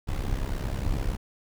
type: noise with amplitude modulation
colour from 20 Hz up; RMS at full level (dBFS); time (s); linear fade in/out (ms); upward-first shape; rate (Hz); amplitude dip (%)
brown; -25; 0.07-1.17; 20; sine; 67; 80
effects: none